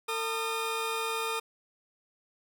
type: tone pair together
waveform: 20% pulse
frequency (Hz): 451.7 / 1223.8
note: A4 / D#6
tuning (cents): +45 / -29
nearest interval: octave + perfect fourth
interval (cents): 1726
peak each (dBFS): -28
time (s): 0.08-1.4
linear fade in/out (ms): 10
effects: none